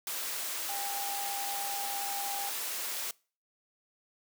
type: tone in noise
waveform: sine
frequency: 800 Hz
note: G5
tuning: 35 cents sharp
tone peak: -37 dBFS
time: 0.69-2.49 s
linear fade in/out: 2 ms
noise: white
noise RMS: -36 dBFS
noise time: 0.07-3.11 s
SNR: -4 dB
effects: noise-tail reverb RT60 0.4 s tail -25 dB re dry + high-pass 400 Hz 12 dB/octave